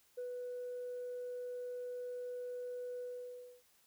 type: tone with ADSR envelope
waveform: sine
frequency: 493.9 Hz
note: B4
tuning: in tune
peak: -37 dBFS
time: 0.17-3.63 s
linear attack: 15 ms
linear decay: 110 ms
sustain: -2 dB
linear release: 630 ms
effects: tanh soft clip ceiling -37 dBFS + white hiss -70 dBFS RMS until 3.86 s